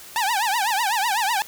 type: tone with vibrato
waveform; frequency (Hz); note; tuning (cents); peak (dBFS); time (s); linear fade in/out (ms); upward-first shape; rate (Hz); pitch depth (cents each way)
sawtooth; 864; A5; -32; -16; 0.16-1.42; 0; triangle; 8; 250
effects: white hiss -42 dBFS RMS until 1.47 s